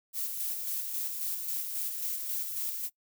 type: noise with tremolo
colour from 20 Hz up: violet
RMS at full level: -33 dBFS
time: 0.13-2.9 s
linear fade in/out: 50 ms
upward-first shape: square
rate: 3.7 Hz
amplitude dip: 35%
effects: noise-tail reverb RT60 0.1 s tail -21 dB re dry